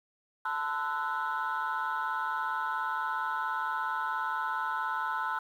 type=chord; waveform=sine; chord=F# half-diminished seventh; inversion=first; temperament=equal with one note detuned; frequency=880 / 1024.4 / 1318.5 / 1480 Hz; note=A5 / C6 / E6 / F#6; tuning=0 / -37 / 0 / 0 cents; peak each=-34 dBFS; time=0.45-5.39 s; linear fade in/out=5 ms; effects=tanh soft clip ceiling -24 dBFS + 10-bit